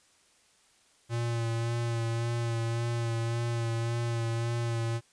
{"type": "tone with vibrato", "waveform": "square", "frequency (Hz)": 116.54, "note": "A#2", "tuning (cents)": 0, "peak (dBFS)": -29, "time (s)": [1.09, 5.01], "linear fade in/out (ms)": 50, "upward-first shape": "sine", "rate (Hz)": 1.8, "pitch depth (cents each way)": 23, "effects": ["white hiss -64 dBFS RMS until 5.12 s", "resampled to 22050 Hz"]}